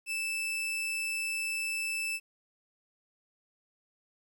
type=tone; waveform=40% pulse; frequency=2637 Hz; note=E7; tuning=in tune; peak=-30 dBFS; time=0.06-2.2 s; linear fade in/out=50 ms; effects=11-bit